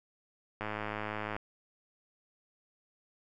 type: click train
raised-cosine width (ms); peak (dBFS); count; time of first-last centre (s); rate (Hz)
0.5; -21; 81; 0.61-1.365; 106
effects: none